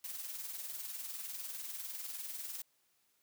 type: noise with tremolo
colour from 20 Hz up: blue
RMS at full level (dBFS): -41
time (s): 0.04-2.62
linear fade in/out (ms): 2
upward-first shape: triangle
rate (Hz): 20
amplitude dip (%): 60
effects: white hiss -75 dBFS RMS until 3.22 s + high-pass 80 Hz 12 dB/octave